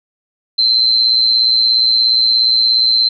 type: tone with amplitude modulation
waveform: sine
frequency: 4100 Hz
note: C8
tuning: 36 cents flat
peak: -6 dBFS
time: 0.58-3.09 s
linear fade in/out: 10 ms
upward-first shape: sine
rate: 117 Hz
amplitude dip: 70%
effects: none